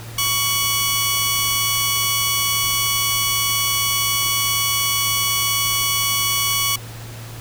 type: tone pair together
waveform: 10% pulse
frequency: 1121 / 2960 Hz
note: C#6 / F#7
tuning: +19 / 0 cents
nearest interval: octave + perfect fourth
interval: 1681 cents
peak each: -12 dBFS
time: 0.18-6.76 s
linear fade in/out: 5 ms
effects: added 114 Hz sine -33 dBFS peak until 7.4 s + pink hiss -38 dBFS RMS until 7.4 s